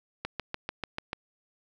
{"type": "click train", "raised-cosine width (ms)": 0.3, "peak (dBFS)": -16, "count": 7, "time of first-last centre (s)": [0.25, 1.131], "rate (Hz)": 6.81, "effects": []}